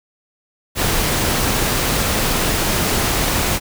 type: noise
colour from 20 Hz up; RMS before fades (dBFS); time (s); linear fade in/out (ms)
pink; -18; 0.75-3.6; 50
effects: none